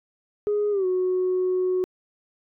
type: tone with pitch glide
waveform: sine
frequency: 415.3 to 367.9 Hz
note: G#4 to F#4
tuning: 0 to -10 cents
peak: -19 dBFS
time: 0.47-1.84 s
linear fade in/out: 0 ms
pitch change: -210 cents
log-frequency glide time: 0.71-0.86 s
effects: tanh soft clip ceiling -17 dBFS